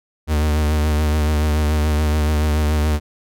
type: tone with vibrato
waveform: 45% pulse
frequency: 75.9 Hz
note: D#2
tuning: 42 cents flat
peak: -15 dBFS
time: 0.27-3 s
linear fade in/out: 50 ms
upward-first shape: triangle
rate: 7 Hz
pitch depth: 44 cents each way
effects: none